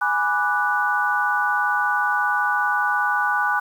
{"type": "chord", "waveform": "sine", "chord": "G# half-diminished seventh", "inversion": "none", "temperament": "equal", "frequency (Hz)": [830.6, 987.8, 1174.7, 1480], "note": ["G#5", "B5", "D6", "F#6"], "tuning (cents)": [0, 0, 0, 0], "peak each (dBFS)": [-24, -27, -25, -21], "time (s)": [0.01, 3.6], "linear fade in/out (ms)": 10, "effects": ["8-bit"]}